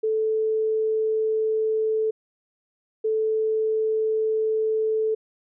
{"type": "tone pair in turn", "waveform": "sine", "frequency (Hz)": [437.8, 437.8], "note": ["A4", "A4"], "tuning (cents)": [-9, -9], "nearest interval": "unison", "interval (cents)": 0, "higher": "neither", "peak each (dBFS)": -20, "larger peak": "neither", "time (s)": [[0.03, 2.11], [3.04, 5.15]], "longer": "second", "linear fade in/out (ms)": 10, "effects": []}